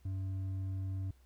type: tone with hard clipping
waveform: sine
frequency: 95.4 Hz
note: G2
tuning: 47 cents flat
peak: -36 dBFS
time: 0.05-1.11 s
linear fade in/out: 5 ms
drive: 4 dB
effects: added 63 Hz sine -61 dBFS peak until 1.25 s + pink hiss -72 dBFS RMS until 1.25 s